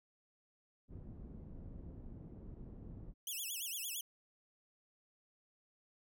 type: low-pass noise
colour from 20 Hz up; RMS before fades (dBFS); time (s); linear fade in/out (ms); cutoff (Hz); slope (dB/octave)
pink; -50; 0.88-3.14; 50; 270; 12
type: tone with vibrato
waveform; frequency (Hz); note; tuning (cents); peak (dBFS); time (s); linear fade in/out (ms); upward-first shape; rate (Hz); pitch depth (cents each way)
5% pulse; 2975; F#7; +9; -32; 3.27-4.01; 2; sine; 8.8; 250
effects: none